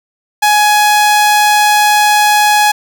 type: tone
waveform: sawtooth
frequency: 838 Hz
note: G#5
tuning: 15 cents sharp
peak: -3 dBFS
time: 0.42-2.72 s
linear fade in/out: 10 ms
effects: none